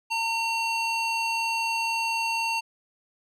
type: tone with band-pass filter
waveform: square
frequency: 911 Hz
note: A#5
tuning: 40 cents flat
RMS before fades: -27 dBFS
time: 0.1-2.61 s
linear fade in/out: 20 ms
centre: 2900 Hz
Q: 0.99
effects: none